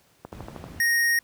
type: click train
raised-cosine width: 1 ms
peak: -22 dBFS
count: 6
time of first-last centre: 0.25-0.641 s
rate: 12.8 Hz
type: noise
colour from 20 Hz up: brown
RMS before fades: -37 dBFS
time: 0.32-0.8 s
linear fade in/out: 2 ms
type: tone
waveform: square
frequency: 1864.7 Hz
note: A#6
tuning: in tune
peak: -20 dBFS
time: 0.8-1.19 s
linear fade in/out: 2 ms
effects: pink hiss -61 dBFS RMS until 1.23 s + high-pass 80 Hz 12 dB/octave